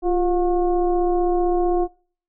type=tone with frequency modulation; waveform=sine; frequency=349.2 Hz; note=F4; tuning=in tune; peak=-16 dBFS; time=0.02-1.88 s; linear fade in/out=50 ms; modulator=367 Hz; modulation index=0.88; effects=noise-tail reverb RT60 0.5 s tail -25 dB re dry